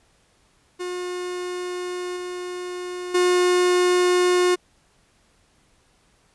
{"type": "tone with level steps", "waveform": "45% pulse", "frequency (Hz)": 359.4, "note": "F4", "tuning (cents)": 50, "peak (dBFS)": [-27, -29, -16], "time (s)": [0.79, 4.56], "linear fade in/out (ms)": 20, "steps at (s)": [2.16, 3.14], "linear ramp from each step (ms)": 10, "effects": ["pink hiss -61 dBFS RMS until 6.34 s", "resampled to 24000 Hz"]}